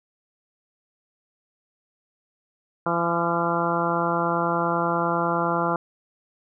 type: harmonic tone with a mistuned harmonic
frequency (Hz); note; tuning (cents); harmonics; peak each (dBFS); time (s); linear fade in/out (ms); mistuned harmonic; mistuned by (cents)
169.8; F3; -48; 1 / 2 / 3 / 4 / 5 / 6 / 7 / 8; -29 / -29 / -29 / -29 / -29 / -29 / -29 / -29; 2.86-5.76; 2; 8; +22
effects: none